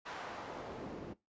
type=noise with band-pass filter sweep; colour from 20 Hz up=pink; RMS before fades=-45 dBFS; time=0.05-1.14 s; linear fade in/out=20 ms; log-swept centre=1300 to 260 Hz; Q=1; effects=noise-tail reverb RT60 0.2 s tail -19 dB re dry + resampled to 16000 Hz